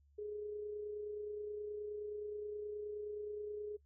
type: tone with amplitude modulation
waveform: sine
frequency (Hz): 418.3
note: G#4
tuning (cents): +12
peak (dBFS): -39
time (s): 0.18-3.77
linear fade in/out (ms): 10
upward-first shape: sine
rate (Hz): 29.5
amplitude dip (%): 35
effects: noise-tail reverb RT60 0.1 s tail -23 dB re dry + added 71 Hz sine -66 dBFS peak until 3.85 s